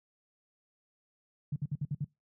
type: tone bursts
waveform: sine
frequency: 144.8 Hz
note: D3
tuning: 24 cents flat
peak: -29 dBFS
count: 6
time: 1.52-2.045 s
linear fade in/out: 5 ms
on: 40 ms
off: 57 ms
effects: noise-tail reverb RT60 0.2 s tail -23 dB re dry + high-pass 80 Hz 12 dB/octave